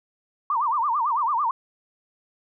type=tone with vibrato; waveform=sine; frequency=1046.5 Hz; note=C6; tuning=in tune; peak=-20 dBFS; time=0.5-1.51 s; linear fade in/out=2 ms; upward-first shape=sine; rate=9 Hz; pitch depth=260 cents each way; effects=none